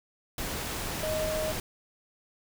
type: tone in noise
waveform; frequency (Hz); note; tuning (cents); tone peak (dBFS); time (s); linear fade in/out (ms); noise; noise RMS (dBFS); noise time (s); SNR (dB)
sine; 624; D#5; +5; -29; 1.03-1.52; 2; pink; -34; 0.38-1.6; +2
effects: none